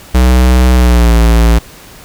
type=tone with pitch glide; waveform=square; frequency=62.7 to 57.17 Hz; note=B1 to A#1; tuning=+27 to -33 cents; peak=-5 dBFS; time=0.14-1.59 s; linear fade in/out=10 ms; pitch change=-160 cents; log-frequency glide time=0.74-1.16 s; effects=pink hiss -35 dBFS RMS until 2.04 s